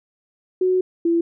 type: tone pair in turn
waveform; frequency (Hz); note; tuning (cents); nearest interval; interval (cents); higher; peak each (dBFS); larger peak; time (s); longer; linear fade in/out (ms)
sine; 369.3 / 337; F#4 / E4; -3 / +38; major second; 159; first; -15; neither; 0.61-0.81 / 1.05-1.21; first; 5
effects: none